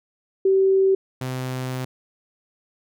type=tone pair in turn; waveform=sine / sawtooth; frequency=384.8 / 128.7 Hz; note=G4 / C3; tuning=-32 / -28 cents; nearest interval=octave + perfect fifth; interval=1896 cents; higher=first; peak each=-14 / -22 dBFS; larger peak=first; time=0.45-0.95 / 1.21-1.85 s; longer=second; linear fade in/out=5 ms; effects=none